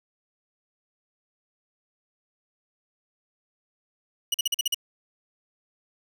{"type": "tone bursts", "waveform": "sawtooth", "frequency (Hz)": 2917, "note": "F#7", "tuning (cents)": -25, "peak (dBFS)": -18, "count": 7, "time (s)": [4.32, 4.745], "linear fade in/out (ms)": 5, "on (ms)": 23, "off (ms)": 44, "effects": []}